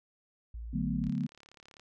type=tone; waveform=sine; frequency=56.9 Hz; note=A#1; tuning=41 cents flat; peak=-38 dBFS; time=0.54-1.1 s; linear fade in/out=5 ms
type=chord; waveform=sine; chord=B minor seventh; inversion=first; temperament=equal; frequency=146.83 / 185 / 220 / 246.9 Hz; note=D3 / F#3 / A3 / B3; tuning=0 / 0 / 0 / 0 cents; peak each=-35 dBFS; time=0.73-1.27 s; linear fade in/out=10 ms
type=click train; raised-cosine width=0.2 ms; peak=-37 dBFS; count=28; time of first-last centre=1.04-1.796 s; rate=35.7 Hz
effects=none